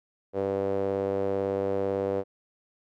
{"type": "tone with band-pass filter", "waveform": "sawtooth", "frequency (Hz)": 98, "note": "G2", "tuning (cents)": 0, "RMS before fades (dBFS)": -28, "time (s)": [0.33, 2.24], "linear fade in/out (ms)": 50, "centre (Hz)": 490, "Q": 3.9, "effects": []}